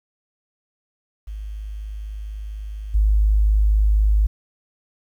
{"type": "tone with level steps", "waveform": "sine", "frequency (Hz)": 52.1, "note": "G#1", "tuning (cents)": 6, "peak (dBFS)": [-28, -13], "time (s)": [1.27, 4.27], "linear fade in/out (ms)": 10, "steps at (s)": 2.94, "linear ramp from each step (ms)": 10, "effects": ["9-bit"]}